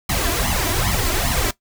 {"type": "noise with flanger", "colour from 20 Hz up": "pink", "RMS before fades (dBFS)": -20, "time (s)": [0.09, 1.51], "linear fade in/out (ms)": 5, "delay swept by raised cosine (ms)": [0.95, 3.05], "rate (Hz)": 2.5, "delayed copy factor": 0.85, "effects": ["noise-tail reverb RT60 0.1 s tail -17 dB re dry"]}